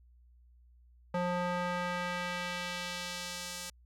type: tone with band-pass filter sweep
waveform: square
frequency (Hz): 177.5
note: F3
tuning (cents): +28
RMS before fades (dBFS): -36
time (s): 1.14-3.7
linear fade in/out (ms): 5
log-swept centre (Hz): 740 to 7400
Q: 0.83
effects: added 60 Hz sine -58 dBFS peak until 3.85 s